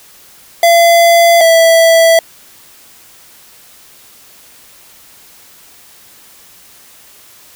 square tone pair in turn, 680 / 659.9 Hz, F5 / E5, -46 / +2 cents, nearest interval minor second, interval 52 cents, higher first, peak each -5 dBFS, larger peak neither, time 0.63-1.41 / 1.41-2.19 s, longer neither, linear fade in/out 2 ms, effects white hiss -41 dBFS RMS until 7.55 s

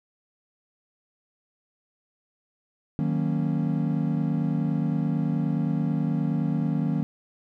triangle chord, D# minor seventh, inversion none, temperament equal, 155.56 / 185 / 233.1 / 277.2 Hz, D#3 / F#3 / A#3 / C#4, 0 / 0 / 0 / 0 cents, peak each -24 / -27 / -27 / -29 dBFS, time 2.99-7.03 s, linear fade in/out 0 ms, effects none

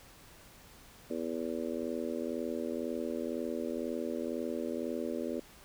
harmonic tone, 82 Hz, E2, 9 cents flat, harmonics 3 / 4 / 5 / 6 / 7, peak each -38 / -39 / -40 / -41 / -41 dBFS, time 1.1-5.4 s, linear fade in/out 5 ms, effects pink hiss -56 dBFS RMS until 5.64 s

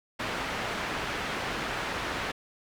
white low-pass noise, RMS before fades -33 dBFS, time 0.19-2.32 s, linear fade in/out 10 ms, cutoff 2100 Hz, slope 12 dB/octave, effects none

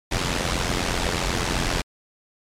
pink noise with amplitude modulation, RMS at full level -20 dBFS, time 0.11-1.82 s, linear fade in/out 10 ms, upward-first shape sine, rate 88 Hz, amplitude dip 75%, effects low-pass 7000 Hz 12 dB/octave + MP3 96 kbps

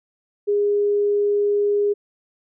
sine tone, 410 Hz, G#4, 22 cents flat, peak -16 dBFS, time 0.47-1.94 s, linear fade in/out 20 ms, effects none

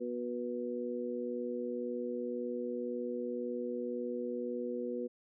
harmonic tone, 121.9 Hz, B2, 22 cents flat, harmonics 2 / 3 / 4, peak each -39 / -40 / -38 dBFS, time 0-5.08 s, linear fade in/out 20 ms, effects none

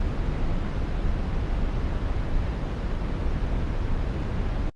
brown noise, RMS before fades -25 dBFS, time 0-4.7 s, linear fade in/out 5 ms, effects low-pass 4000 Hz 12 dB/octave + Opus 24 kbps

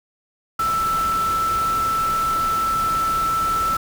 sine tone in noise, 1326 Hz, E6, 10 cents sharp, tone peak -18 dBFS, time 0.59-3.77 s, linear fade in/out 5 ms, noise pink, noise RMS -31 dBFS, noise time 0.59-3.77 s, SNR +10 dB, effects none

